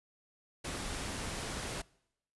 pink noise, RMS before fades -39 dBFS, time 0.64-1.82 s, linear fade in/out 10 ms, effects noise-tail reverb RT60 0.8 s tail -24 dB re dry + resampled to 24000 Hz

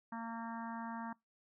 harmonic tone, 229.1 Hz, A#3, 30 cents flat, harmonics 1 / 3 / 4 / 5 / 6 / 7 / 8, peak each -43 / -52 / -45 / -50 / -55 / -53 / -58 dBFS, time 0.12-1.13 s, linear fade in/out 5 ms, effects noise-tail reverb RT60 0.2 s tail -25 dB re dry

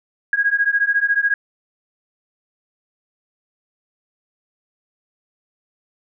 sine beating tone pair, 1635 / 1649 Hz, G#6 / G#6, -28 / -13 cents, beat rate 14 Hz, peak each -18 dBFS, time 0.33-1.34 s, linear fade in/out 2 ms, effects none

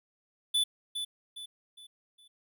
square tone with echo, 3483 Hz, A7, 18 cents flat, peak -25 dBFS, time 0.54-0.64 s, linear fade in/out 10 ms, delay 410 ms, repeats 4, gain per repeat -8 dB, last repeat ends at 2.28 s, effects none

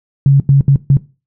sine tone bursts at uneven times, 138.59 Hz, C#3, in tune, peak -4 dBFS, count 4, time 0.26-0.4 / 0.49-0.61 / 0.68-0.76 / 0.9-0.97 s, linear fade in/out 2 ms, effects noise-tail reverb RT60 0.3 s tail -19 dB re dry

